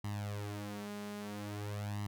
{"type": "tone with flanger", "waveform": "sawtooth", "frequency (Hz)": 103.1, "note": "G#2", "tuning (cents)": -12, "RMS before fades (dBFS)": -41, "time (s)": [0.04, 2.07], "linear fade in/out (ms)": 5, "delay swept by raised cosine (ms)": [1, 5], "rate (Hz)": 0.5, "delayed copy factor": 0.85, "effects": []}